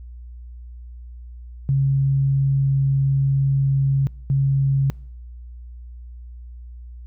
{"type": "tone bursts at uneven times", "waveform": "sine", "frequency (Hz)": 137, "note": "C#3", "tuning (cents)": -20, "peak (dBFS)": -15, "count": 2, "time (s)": [[1.69, 4.07], [4.3, 4.9]], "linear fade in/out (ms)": 0, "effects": ["noise-tail reverb RT60 0.7 s tail -25 dB re dry", "added 60 Hz sine -35 dBFS peak until 7.06 s"]}